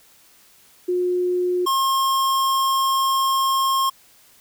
sine / square tone pair in turn, 359.4 / 1072.6 Hz, F4 / C6, +50 / +43 cents, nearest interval octave + perfect fifth, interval 1893 cents, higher second, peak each -18 dBFS, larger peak neither, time 0.88-1.66 / 1.66-3.9 s, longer second, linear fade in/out 10 ms, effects white hiss -53 dBFS RMS until 4.4 s

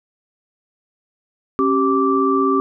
sine tone cluster, 272.4 / 388.2 / 1168 Hz, C#4 / G4 / D6, -30 / -17 / -10 cents, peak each -18 dBFS, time 1.59-2.6 s, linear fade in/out 0 ms, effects none

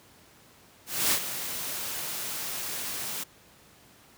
white noise with ADSR envelope, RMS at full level -23 dBFS, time 0.86-3.24 s, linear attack 260 ms, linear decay 74 ms, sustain -11 dB, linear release 11 ms, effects pink hiss -56 dBFS RMS until 4.17 s + high-pass 80 Hz 12 dB/octave

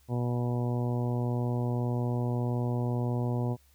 harmonic tone, 121.7 Hz, B2, 25 cents flat, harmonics 1 / 2 / 3 / 4 / 5 / 6 / 7 / 8, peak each -28 / -34 / -38 / -40 / -42 / -44 / -45 / -46 dBFS, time 0.08-3.57 s, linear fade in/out 50 ms, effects added 68 Hz sine -61 dBFS peak until 3.74 s + white hiss -66 dBFS RMS until 3.74 s

